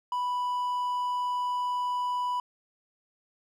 triangle tone, 987.8 Hz, B5, in tune, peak -25 dBFS, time 0.12-2.4 s, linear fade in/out 2 ms, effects none

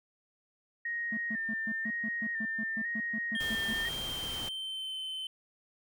sine tone with vibrato, 1836 Hz, A#6, 27 cents flat, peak -32 dBFS, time 0.85-3.89 s, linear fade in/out 5 ms, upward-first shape square, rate 1 Hz, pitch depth 35 cents each way
triangle tone bursts, 220 Hz, A3, in tune, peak -33 dBFS, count 15, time 1.12-3.735 s, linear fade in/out 5 ms, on 53 ms, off 130 ms
triangle tone with pitch glide, 3222 to 3068 Hz, G7 to G7, +47 to -38 cents, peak -34 dBFS, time 3.35-5.27 s, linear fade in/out 2 ms, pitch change -85 cents, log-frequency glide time 3.51-4.97 s
pink noise, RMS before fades -42 dBFS, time 3.4-4.49 s, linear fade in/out 5 ms
effects none

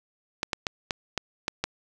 clicks, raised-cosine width 0.2 ms, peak -9 dBFS, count 7, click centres 0.431 / 0.532 / 0.668 / 0.908 / 1.177 / 1.481 / 1.64 s, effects none

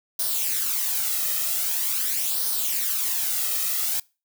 blue noise with flanger, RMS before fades -25 dBFS, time 0.19-4 s, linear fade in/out 5 ms, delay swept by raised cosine 0.2 to 1.6 ms, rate 0.44 Hz, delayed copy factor +0.6, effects noise-tail reverb RT60 0.3 s tail -24 dB re dry

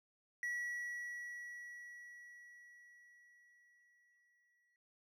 triangle tone with exponential decay, 1934 Hz, B6, 37 cents flat, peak -35 dBFS, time 0.43-4.76 s, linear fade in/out 1 ms, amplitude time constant 940 ms, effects none

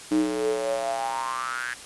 square tone with high-pass filter sweep, 61.74 Hz, B1, in tune, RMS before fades -27 dBFS, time 0.11-1.74 s, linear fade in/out 5 ms, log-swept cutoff 290 to 1700 Hz, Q 8.7, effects white hiss -42 dBFS RMS until 1.85 s + resampled to 24000 Hz

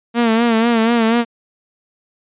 sawtooth tone with vibrato, 230 Hz, A#3, 23 cents flat, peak -8 dBFS, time 0.14-1.25 s, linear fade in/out 50 ms, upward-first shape sine, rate 4.1 Hz, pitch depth 65 cents each way, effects resampled to 8000 Hz

